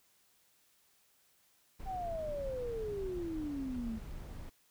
brown noise, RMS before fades -45 dBFS, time 1.79-4.5 s, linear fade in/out 10 ms
sine exponential sweep, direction down, 783 to 215.1 Hz, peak -36 dBFS, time 1.85-4 s, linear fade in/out 50 ms
effects white hiss -70 dBFS RMS until 4.7 s

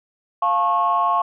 sine chord, F augmented, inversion none, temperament just, 698.5 / 873.1 / 1091.3 Hz, F5 / A5 / C#6, 0 / -14 / -27 cents, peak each -21 / -23 / -17 dBFS, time 0.42-1.22 s, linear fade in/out 5 ms, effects tanh soft clip ceiling -9 dBFS

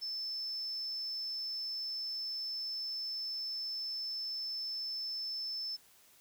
sine tone, 5274 Hz, E8, in tune, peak -36 dBFS, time 0.01-5.77 s, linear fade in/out 20 ms, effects white hiss -63 dBFS RMS until 6.2 s

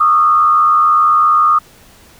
sine tone with frequency modulation, 1226 Hz, D#6, 26 cents flat, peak -7 dBFS, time 0-1.59 s, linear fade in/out 10 ms, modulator 84.7 Hz, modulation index 0.66, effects pink hiss -44 dBFS RMS until 2.19 s

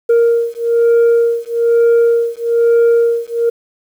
sine beating tone pair, 466.2 / 467.3 Hz, A#4 / A#4, 0 / +4 cents, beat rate 1.1 Hz, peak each -10 dBFS, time 0.09-3.5 s, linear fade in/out 10 ms, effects tanh soft clip ceiling -6 dBFS + 7-bit

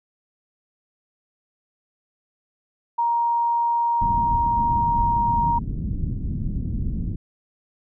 sine tone, 939 Hz, A#5, 12 cents sharp, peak -18 dBFS, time 2.98-5.59 s, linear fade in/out 10 ms
pink low-pass noise, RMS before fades -26 dBFS, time 4.01-7.16 s, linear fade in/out 10 ms, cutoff 230 Hz, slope 24 dB/octave
effects none

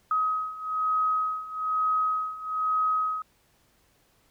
sine beating tone pair, 1265 / 1266.1 Hz, D#6 / D#6, +28 / +30 cents, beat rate 1.1 Hz, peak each -29 / -26 dBFS, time 0.11-3.22 s, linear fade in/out 2 ms, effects pink hiss -65 dBFS RMS until 4.3 s

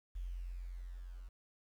sine tone with level ramp, 44.21 Hz, F1, 22 cents sharp, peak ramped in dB -38 to -46 dBFS, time 0.15-1.29 s, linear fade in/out 10 ms, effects 11-bit

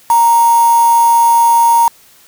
sine tone with quantisation, 932.3 Hz, A#5, in tune, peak -6 dBFS, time 0.1-1.88 s, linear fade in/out 2 ms, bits 3, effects white hiss -45 dBFS RMS until 2.27 s

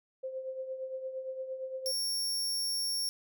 sine tone with tremolo, 523.3 Hz, C5, in tune, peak -33 dBFS, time 0.23-1.92 s, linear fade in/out 10 ms, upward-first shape triangle, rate 8.7 Hz, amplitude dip 65%
sawtooth tone, 5500 Hz, F8, 27 cents flat, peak -28 dBFS, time 1.86-3.09 s, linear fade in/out 0 ms
effects none

